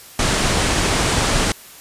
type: low-pass noise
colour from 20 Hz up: pink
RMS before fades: -18 dBFS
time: 0.19-1.52 s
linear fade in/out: 2 ms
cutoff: 9600 Hz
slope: 48 dB/octave
effects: white hiss -41 dBFS RMS until 1.8 s + resampled to 32000 Hz